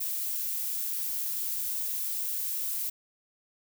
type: noise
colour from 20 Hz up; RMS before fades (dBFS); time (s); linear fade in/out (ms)
violet; -32; 0-2.9; 10
effects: none